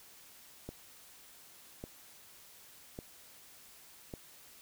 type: click train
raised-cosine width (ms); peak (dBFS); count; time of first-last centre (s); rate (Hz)
2; -28; 4; 0.69-4.138; 0.87
effects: white hiss -57 dBFS RMS until 4.61 s